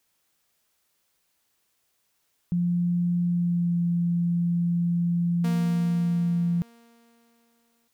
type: tone with pitch glide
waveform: sine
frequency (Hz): 174.6 to 172.2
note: F3 to F3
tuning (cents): 0 to -24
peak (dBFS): -21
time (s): 2.52-6.62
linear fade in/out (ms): 0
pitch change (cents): -24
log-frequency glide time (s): 3.23-3.81
type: tone with exponential decay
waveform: sawtooth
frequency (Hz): 233.1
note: A#3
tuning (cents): 0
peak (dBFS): -27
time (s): 5.44-7.88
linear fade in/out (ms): 5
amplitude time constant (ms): 530
effects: white hiss -72 dBFS RMS until 7.93 s